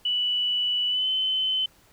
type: tone with pitch glide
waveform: sine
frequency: 2960 to 3052 Hz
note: F#7 to G7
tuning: 0 to -47 cents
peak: -22 dBFS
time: 0.05-1.66 s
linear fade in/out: 5 ms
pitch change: +53 cents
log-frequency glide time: 0.88-1.08 s
effects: pink hiss -58 dBFS RMS until 1.92 s